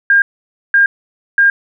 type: tone bursts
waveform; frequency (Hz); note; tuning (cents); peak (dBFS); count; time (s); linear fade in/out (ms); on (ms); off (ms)
sine; 1610; G6; +46; -6; 3; 0.1-1.5; 2; 120; 520
effects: none